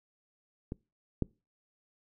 clicks, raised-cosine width 3 ms, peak -23 / -15 dBFS, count 2, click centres 0.721 / 1.223 s, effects noise-tail reverb RT60 0.3 s tail -25 dB re dry

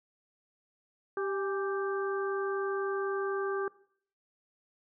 harmonic tone with a mistuned harmonic, 392 Hz, G4, in tune, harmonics 1 / 2 / 3 / 4, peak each -31 / -43 / -38 / -40 dBFS, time 1.17-3.68 s, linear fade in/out 2 ms, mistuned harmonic 2, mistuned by +72 cents, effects noise-tail reverb RT60 0.6 s tail -21 dB re dry

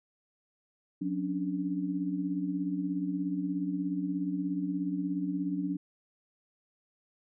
sine tone cluster, 181 / 273.1 / 289.9 Hz, F#3 / C#4 / D4, -38 / -26 / -22 cents, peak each -34 / -37 / -32 dBFS, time 1.01-5.77 s, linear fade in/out 10 ms, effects none

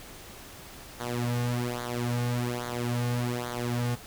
sawtooth tone with flanger, 121.1 Hz, B2, 34 cents flat, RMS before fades -30 dBFS, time 0.99-3.96 s, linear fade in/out 20 ms, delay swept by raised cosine 0.37 to 3.07 ms, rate 1.2 Hz, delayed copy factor -0.95, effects pink hiss -46 dBFS RMS until 4.06 s

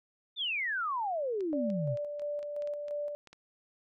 sine exponential sweep, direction down, 3671 to 116.54 Hz, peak -30 dBFS, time 0.36-1.97 s, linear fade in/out 50 ms
clicks, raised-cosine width 0.2 ms, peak -35 dBFS, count 10, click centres 1.407 / 1.702 / 1.973 / 2.196 / 2.429 / 2.622 / 2.674 / 2.883 / 3.273 / 3.33 s
sine tone with tremolo, 586 Hz, D5, 4 cents flat, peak -32 dBFS, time 1.53-3.15 s, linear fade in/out 0 ms, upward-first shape square, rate 2.9 Hz, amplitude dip 35%
effects none

